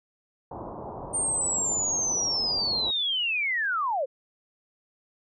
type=low-pass noise; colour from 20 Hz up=white; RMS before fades=-38 dBFS; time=0.51-2.91 s; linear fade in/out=5 ms; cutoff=1000 Hz; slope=48 dB/octave
type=linear sweep; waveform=sine; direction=down; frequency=8870 to 484.4 Hz; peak=-24 dBFS; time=1.13-4.06 s; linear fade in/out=20 ms
effects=none